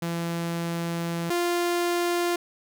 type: tone pair in turn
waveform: sawtooth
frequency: 169 / 348.3 Hz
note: E3 / F4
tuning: +43 / -5 cents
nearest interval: octave + minor second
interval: 1252 cents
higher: second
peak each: -23 / -19 dBFS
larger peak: second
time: 0.02-1.3 / 1.3-2.36 s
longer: first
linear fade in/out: 5 ms
effects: none